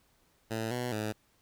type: tone with pitch steps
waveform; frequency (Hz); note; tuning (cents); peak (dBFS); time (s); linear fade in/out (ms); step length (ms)
10% pulse; 112 / 123.3 / 107.3; A2 / B2 / A2; +31 / -2 / -43; -24; 0.5-1.13; 20; 210
effects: pink hiss -69 dBFS RMS until 1.41 s